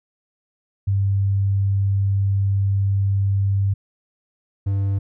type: tone pair in turn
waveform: sine / triangle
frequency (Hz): 98.6 / 98.6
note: G2 / G2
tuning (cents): +11 / +11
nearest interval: unison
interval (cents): 0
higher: neither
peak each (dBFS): -16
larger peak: neither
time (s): 0.87-3.74 / 4.66-4.99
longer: first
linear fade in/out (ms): 10
effects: none